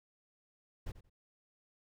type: noise with echo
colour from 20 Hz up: brown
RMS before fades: -39 dBFS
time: 0.86-0.92 s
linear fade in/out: 10 ms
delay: 89 ms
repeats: 2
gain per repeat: -14 dB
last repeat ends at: 1.098 s
effects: none